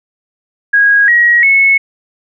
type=tone with pitch steps; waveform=sine; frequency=1645 / 1900.6 / 2196 Hz; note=G#6 / A#6 / C#7; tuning=-17 / +33 / -17 cents; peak=-5 dBFS; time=0.73-1.78 s; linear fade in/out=10 ms; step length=350 ms; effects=none